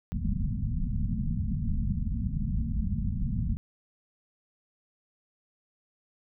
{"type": "low-pass noise", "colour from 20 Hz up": "pink", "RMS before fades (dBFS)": -29, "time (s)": [0.12, 3.57], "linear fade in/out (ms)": 0, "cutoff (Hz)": 240, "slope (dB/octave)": 96, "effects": []}